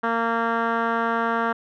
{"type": "tone with low-pass filter", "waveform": "10% pulse", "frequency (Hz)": 230, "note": "A#3", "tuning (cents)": -23, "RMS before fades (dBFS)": -23, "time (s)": [0.03, 1.53], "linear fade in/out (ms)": 10, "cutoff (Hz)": 1600, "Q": 2.1, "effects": []}